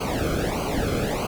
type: noise with flanger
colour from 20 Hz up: brown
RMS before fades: -25 dBFS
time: 0-1.27 s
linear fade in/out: 10 ms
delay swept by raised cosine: 0.55 to 1.1 ms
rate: 1.6 Hz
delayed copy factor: -0.95
effects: none